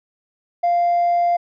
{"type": "tone with hard clipping", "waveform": "triangle", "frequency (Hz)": 696, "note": "F5", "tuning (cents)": -6, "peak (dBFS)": -14, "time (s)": [0.63, 1.37], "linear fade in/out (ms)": 10, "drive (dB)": 2, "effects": ["resampled to 11025 Hz"]}